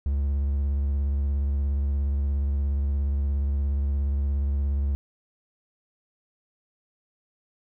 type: tone with vibrato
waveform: triangle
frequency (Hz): 70.1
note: C#2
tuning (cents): +20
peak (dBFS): -20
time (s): 0.06-4.95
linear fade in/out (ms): 0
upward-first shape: square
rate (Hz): 17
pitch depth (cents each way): 35
effects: none